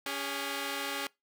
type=tone pair together; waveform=5% pulse; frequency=280 / 406.7 Hz; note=C#4 / G#4; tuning=+18 / -36 cents; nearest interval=tritone; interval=646 cents; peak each=-24 / -26 dBFS; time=0.06-1.07 s; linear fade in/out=2 ms; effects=noise-tail reverb RT60 0.2 s tail -23 dB re dry